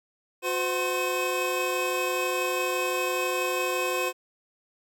square tone cluster, 362 / 511 / 743 / 1054 / 2560 Hz, F#4 / C5 / F#5 / C6 / D#7, -38 / -41 / +7 / +12 / +49 cents, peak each -32 / -31 / -38 / -33 / -32 dBFS, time 0.42-4.13 s, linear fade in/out 50 ms, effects none

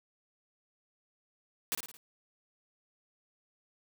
white noise with echo, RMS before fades -32 dBFS, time 1.72-1.75 s, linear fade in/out 0 ms, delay 55 ms, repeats 4, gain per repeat -6 dB, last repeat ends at 1.97 s, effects none

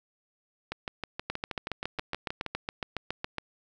two click trains, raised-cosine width 0.3 ms, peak -17 / -15 dBFS, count 12 / 16, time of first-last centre 0.72-2.463 / 1.3-3.383 s, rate 6.31 / 7.2 Hz, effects none

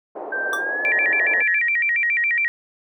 white band-pass noise, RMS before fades -32 dBFS, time 0.15-1.43 s, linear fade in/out 10 ms, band 380 to 740 Hz, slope 24 dB/octave
sine tone with pitch glide, 1568 to 1709.9 Hz, G6 to A6, 0 to -50 cents, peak -22 dBFS, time 0.32-1.59 s, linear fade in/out 5 ms, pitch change +150 cents, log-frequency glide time 0.55-0.82 s
square tone with exponential decay, 1165 Hz, D6, 14 cents flat, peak -21 dBFS, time 0.53-0.65 s, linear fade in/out 1 ms, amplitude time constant 24 ms
sine tone with vibrato, 2107 Hz, C7, 12 cents sharp, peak -17 dBFS, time 0.85-2.48 s, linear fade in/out 0 ms, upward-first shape square, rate 7.2 Hz, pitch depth 190 cents each way
effects none

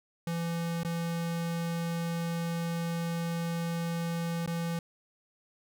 square tone with dropouts, 168.3 Hz, E3, 36 cents sharp, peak -31 dBFS, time 0.27-4.79 s, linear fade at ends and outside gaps 2 ms, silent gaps 0.833-0.848 / 4.462-4.475 s, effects none

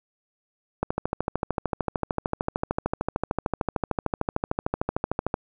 click train, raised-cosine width 1 ms, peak -10 dBFS, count 61, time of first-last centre 0.83-5.341 s, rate 13.3 Hz, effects none

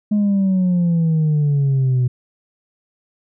sine exponential sweep, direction down, 211.2 to 123.47 Hz, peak -11 dBFS, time 0.11-2.08 s, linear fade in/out 10 ms, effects tanh soft clip ceiling -12 dBFS

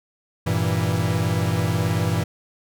45% pulse chord, E diminished, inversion first, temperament equal, 98 / 116.54 / 164.81 Hz, G2 / Bb2 / E3, 0 / 0 / 0 cents, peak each -24 dBFS, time 0.46-2.24 s, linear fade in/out 10 ms, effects none

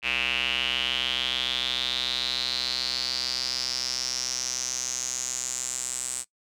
square tone with band-pass filter sweep, 63.4 Hz, B1, 46 cents sharp, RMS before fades -29 dBFS, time 0.02-6.25 s, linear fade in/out 50 ms, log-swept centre 2600 to 8100 Hz, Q 6.8, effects noise-tail reverb RT60 0.1 s tail -20 dB re dry

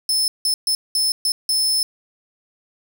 sawtooth tone bursts at uneven times, 5250 Hz, E8, 8 cents flat, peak -14 dBFS, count 6, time 0.09-0.28 / 0.45-0.54 / 0.67-0.75 / 0.95-1.12 / 1.25-1.32 / 1.49-1.83 s, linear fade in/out 2 ms, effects none

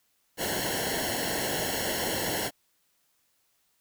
pink noise with comb filter, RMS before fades -30 dBFS, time 0.37-2.51 s, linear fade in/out 50 ms, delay 0.82 ms, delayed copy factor -1, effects white hiss -71 dBFS RMS until 3.8 s

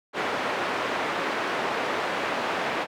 pink band-pass noise, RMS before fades -28 dBFS, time 0.13-2.87 s, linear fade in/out 50 ms, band 420 to 2200 Hz, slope 12 dB/octave, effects none

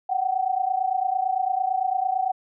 sine tone pair together, 740 / 768.9 Hz, F#5 / G5, 0 / -34 cents, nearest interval minor second, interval 66 cents, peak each -24 dBFS, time 0.09-2.32 s, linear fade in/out 10 ms, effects none

